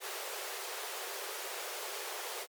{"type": "high-pass noise", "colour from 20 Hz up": "pink", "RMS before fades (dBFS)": -41, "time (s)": [0, 2.47], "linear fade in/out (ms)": 50, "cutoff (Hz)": 370, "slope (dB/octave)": 96, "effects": ["Opus 48 kbps"]}